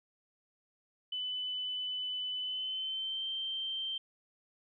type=tone with pitch glide; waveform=sine; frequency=3003 to 3134 Hz; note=F#7 to G7; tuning=+25 to -1 cents; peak=-34 dBFS; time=1.12-3.98 s; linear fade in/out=5 ms; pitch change=+74 cents; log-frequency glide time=2.39-3.26 s; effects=none